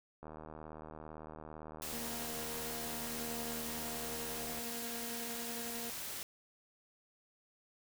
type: click train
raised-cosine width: 1 ms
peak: -34 dBFS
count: 340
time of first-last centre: 0.23-4.587 s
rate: 77.8 Hz
type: noise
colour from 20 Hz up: white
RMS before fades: -43 dBFS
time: 1.82-6.23 s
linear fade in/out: 0 ms
type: tone with tremolo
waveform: 20% pulse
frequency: 234 Hz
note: A#3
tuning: 7 cents sharp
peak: -38 dBFS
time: 1.93-5.9 s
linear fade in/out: 0 ms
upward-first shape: sine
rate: 11 Hz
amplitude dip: 25%
effects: none